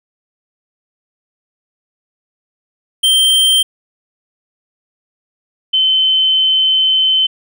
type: tone pair in turn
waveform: square / sine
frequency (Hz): 3141 / 3067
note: G7 / G7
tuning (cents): +3 / -38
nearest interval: unison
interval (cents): 41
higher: first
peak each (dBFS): -9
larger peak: neither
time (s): 3.03-3.63 / 5.73-7.27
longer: second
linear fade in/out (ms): 10
effects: none